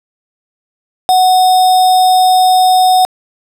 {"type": "tone with sample-and-hold", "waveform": "sine", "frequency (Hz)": 740, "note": "F#5", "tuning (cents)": 0, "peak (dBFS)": -5, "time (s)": [1.09, 3.05], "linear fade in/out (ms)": 0, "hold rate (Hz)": 4410, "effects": ["low-pass 12000 Hz 12 dB/octave"]}